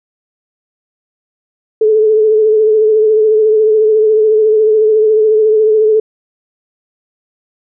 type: tone with vibrato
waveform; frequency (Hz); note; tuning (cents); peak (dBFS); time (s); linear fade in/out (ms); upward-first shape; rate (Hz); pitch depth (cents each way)
sine; 432.7; A4; -29; -6; 1.81-6; 5; triangle; 14; 42
effects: none